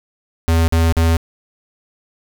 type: tone bursts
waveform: square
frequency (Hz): 82.41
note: E2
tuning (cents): 0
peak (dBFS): -12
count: 3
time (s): 0.48-1.168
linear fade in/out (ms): 0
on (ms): 200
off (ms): 44
effects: none